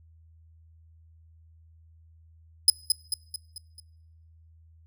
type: tone with echo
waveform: 25% pulse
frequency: 5050 Hz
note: D#8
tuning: 25 cents sharp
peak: -8 dBFS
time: 2.68-2.7 s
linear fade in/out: 2 ms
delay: 220 ms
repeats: 5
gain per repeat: -6 dB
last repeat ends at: 3.8 s
effects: noise-tail reverb RT60 1.0 s tail -24 dB re dry + added 81 Hz sine -53 dBFS peak until 4.86 s